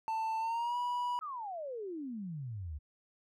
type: tone with pitch glide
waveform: triangle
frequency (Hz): 889 to 975.1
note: A5 to B5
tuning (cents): +18 to -22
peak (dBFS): -30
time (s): 0.08-1.19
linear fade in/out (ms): 0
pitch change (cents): +160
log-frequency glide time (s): 0.39-0.77
type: exponential sweep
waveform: sine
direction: down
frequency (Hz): 1318.5 to 68.6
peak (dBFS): -38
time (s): 1.21-2.79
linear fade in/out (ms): 20
effects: none